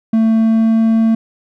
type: tone with pitch glide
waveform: triangle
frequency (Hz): 223.2 to 224.5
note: A3 to A3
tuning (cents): +25 to +35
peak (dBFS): -7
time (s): 0.13-1.15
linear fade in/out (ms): 5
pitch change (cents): +10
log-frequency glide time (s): 0.31-0.82
effects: none